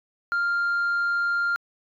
sine tone, 1396.9 Hz, F6, in tune, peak -19 dBFS, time 0.32-1.56 s, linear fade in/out 0 ms, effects tanh soft clip ceiling -20 dBFS

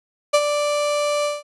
35% pulse tone with ADSR envelope, 587.3 Hz, D5, in tune, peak -9 dBFS, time 0.33-1.43 s, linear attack 15 ms, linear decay 54 ms, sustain -8 dB, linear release 180 ms, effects resampled to 24000 Hz

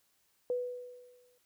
sine tone with exponential decay, 493.9 Hz, B4, in tune, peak -28 dBFS, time 0.5-1.38 s, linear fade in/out 1 ms, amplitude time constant 190 ms, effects white hiss -73 dBFS RMS until 1.45 s

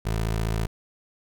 20% pulse tone, 55 Hz, A1, in tune, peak -19 dBFS, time 0.05-0.67 s, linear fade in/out 10 ms, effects none

